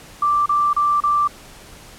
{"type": "tone bursts", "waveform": "sine", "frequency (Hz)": 1174.7, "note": "D6", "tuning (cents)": 0, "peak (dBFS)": -14, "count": 4, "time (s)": [0.22, 1.276], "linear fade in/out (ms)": 5, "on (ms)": 240, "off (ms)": 32, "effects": ["pink hiss -42 dBFS RMS until 1.98 s", "low-pass 12000 Hz 12 dB/octave"]}